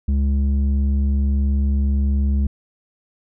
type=tone with low-pass filter; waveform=square; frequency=69.3 Hz; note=C#2; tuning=in tune; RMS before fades=-18 dBFS; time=0.08-2.47 s; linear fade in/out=5 ms; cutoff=160 Hz; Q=2.7; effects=none